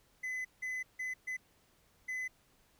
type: tone bursts at uneven times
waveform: triangle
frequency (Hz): 2019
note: B6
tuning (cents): +38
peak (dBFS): -34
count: 5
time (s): 0.23-0.45 / 0.62-0.83 / 0.99-1.14 / 1.27-1.37 / 2.08-2.28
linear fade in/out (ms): 10
effects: pink hiss -69 dBFS RMS until 2.79 s